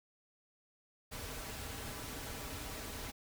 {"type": "noise with comb filter", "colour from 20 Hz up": "pink", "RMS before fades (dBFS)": -44, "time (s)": [1.11, 3.12], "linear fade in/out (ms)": 20, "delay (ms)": 5.6, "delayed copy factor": -0.5, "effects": []}